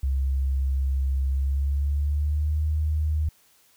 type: tone with pitch glide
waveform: sine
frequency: 67.2 to 76.75 Hz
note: C2 to D#2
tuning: +47 to -23 cents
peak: -21 dBFS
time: 0.03-3.29 s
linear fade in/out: 5 ms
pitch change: +230 cents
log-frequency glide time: 1.3-2.63 s
effects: white hiss -60 dBFS RMS until 3.76 s